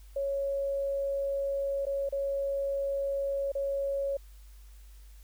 sine tone with dropouts, 554.4 Hz, C#5, in tune, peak -28 dBFS, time 0.16-4.17 s, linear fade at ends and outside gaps 5 ms, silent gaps 1.854-1.866 / 2.091-2.124 / 3.519-3.551 s, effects added 50 Hz sine -48 dBFS peak until 5.23 s + white hiss -63 dBFS RMS until 5.23 s

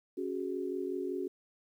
sine chord, C# suspended fourth, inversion none, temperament equal, 277.2 / 370 / 415.3 Hz, C#4 / F#4 / G#4, 0 / 0 / 0 cents, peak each -39 / -35 / -40 dBFS, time 0.17-1.28 s, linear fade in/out 10 ms, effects 11-bit

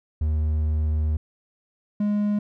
triangle tone pair in turn, 77 / 207.2 Hz, D#2 / G#3, -17 / -4 cents, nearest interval octave + perfect fourth, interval 1713 cents, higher second, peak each -18 dBFS, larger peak neither, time 0.21-1.17 / 2-2.39 s, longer first, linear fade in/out 5 ms, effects none

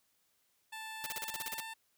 15% pulse tone with pitch glide, 880 to 892.8 Hz, A5 to A5, 0 to +25 cents, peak -36 dBFS, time 0.72-1.74 s, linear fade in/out 10 ms, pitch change +25 cents, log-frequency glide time 1.01-1.6 s
white noise bursts, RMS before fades -39 dBFS, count 10, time 1.04-1.602 s, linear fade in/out 0 ms, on 22 ms, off 38 ms
effects white hiss -75 dBFS RMS until 1.97 s

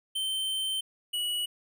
square tone pair in turn, 3104 / 2930 Hz, G7 / F#7, -18 / -18 cents, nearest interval minor second, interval 100 cents, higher first, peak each -29 / -29 dBFS, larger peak neither, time 0.15-0.81 / 1.13-1.46 s, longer first, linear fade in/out 10 ms, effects none

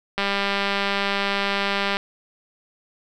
click train, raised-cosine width 0.3 ms, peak -7 dBFS, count 357, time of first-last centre 0.18-1.969 s, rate 199 Hz, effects none

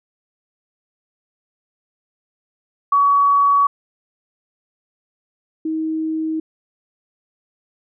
sine tone pair in turn, 1130 / 317.1 Hz, C#6 / D#4, +33 / +33 cents, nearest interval octave + minor seventh, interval 2200 cents, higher first, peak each -11 / -19 dBFS, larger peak first, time 2.92-3.67 / 5.65-6.4 s, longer neither, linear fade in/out 5 ms, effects none

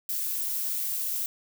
violet noise, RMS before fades -30 dBFS, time 0.09-1.26 s, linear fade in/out 2 ms, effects none

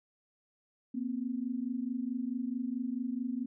sine tone pair together, 237 / 261.6 Hz, A#3 / C4, +29 / 0 cents, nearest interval major second, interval 171 cents, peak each -35 / -35 dBFS, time 0.94-3.46 s, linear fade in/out 10 ms, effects none

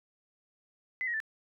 sine tone with pitch steps, 2027 / 1891.3 / 1764.6 Hz, B6 / A#6 / A6, +45 / +25 / +5 cents, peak -30 dBFS, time 1.01-1.202 s, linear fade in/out 0 ms, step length 64 ms, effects none

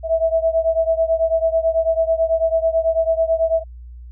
sine beating tone pair, 650 / 659.1 Hz, E5 / E5, -24 / 0 cents, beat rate 9.1 Hz, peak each -17 / -19 dBFS, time 0.03-3.64 s, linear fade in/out 50 ms, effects added 60 Hz sine -34 dBFS peak until 4.11 s

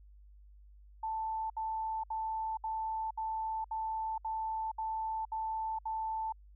sine tone bursts, 883 Hz, A5, 6 cents sharp, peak -33 dBFS, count 10, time 1.03-6.324 s, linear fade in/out 5 ms, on 470 ms, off 66 ms, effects added 50 Hz sine -54 dBFS peak until 6.55 s

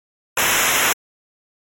pink noise with comb filter, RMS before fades -17 dBFS, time 0.37-0.93 s, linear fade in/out 5 ms, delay 0.22 ms, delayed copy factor -0.95, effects MP3 64 kbps

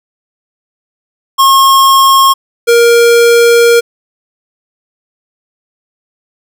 square tone pair in turn, 1081 / 470 Hz, C#6 / A#4, -44 / +14 cents, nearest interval octave + major second, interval 1442 cents, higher first, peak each -4 dBFS, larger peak neither, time 1.38-2.34 / 2.67-3.81 s, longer second, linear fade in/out 20 ms, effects none

